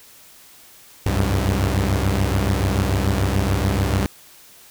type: tone cluster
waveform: sawtooth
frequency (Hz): 66.2 / 94 / 100.9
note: C2 / F#2 / G#2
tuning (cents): +21 / +28 / -49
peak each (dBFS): -18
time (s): 1.06-4.06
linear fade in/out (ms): 0
effects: white hiss -47 dBFS RMS until 4.7 s